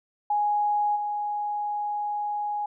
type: tone with level steps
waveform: sine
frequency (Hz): 830.6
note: G#5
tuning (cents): 0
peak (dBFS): -21 / -26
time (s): 0.3-2.66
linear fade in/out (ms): 5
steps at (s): 0.95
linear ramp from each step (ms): 20
effects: none